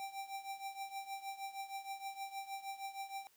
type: tone with tremolo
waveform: square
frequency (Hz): 784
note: G5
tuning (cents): 0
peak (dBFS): -40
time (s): 0-3.27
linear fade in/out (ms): 0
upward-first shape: triangle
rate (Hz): 6.4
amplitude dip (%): 85
effects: white hiss -70 dBFS RMS until 3.36 s + high-pass 80 Hz 12 dB/octave